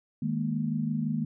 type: chord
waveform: sine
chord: D# suspended fourth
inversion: none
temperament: just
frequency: 155.56 / 207.4 / 233.3 Hz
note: D#3 / G#3 / A#3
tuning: 0 / -2 / +2 cents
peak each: -31 / -32 / -30 dBFS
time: 0.22-1.25 s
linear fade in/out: 5 ms
effects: none